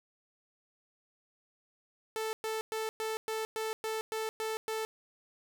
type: tone bursts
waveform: sawtooth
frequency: 440 Hz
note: A4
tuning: in tune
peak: -29 dBFS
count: 10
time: 2.16-4.85 s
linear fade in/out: 0 ms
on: 170 ms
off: 110 ms
effects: none